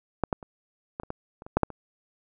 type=clicks; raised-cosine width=1 ms; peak=-9 / -11 / -28 / -18 / -25 / -18 / -28 / -27 / -6 / -6 / -25 dBFS; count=11; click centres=0.237 / 0.328 / 0.428 / 0.999 / 1.034 / 1.104 / 1.421 / 1.465 / 1.57 / 1.633 / 1.703 s; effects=none